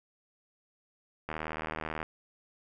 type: click train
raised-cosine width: 0.5 ms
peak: -20 dBFS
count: 59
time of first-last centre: 1.29-2.029 s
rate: 78.5 Hz
effects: none